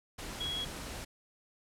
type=tone in noise; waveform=sine; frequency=3322 Hz; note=G#7; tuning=in tune; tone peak=-34 dBFS; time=0.4-0.65 s; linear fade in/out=10 ms; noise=pink; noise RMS=-42 dBFS; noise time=0.18-1.05 s; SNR=+5 dB; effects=low-pass 11000 Hz 12 dB/octave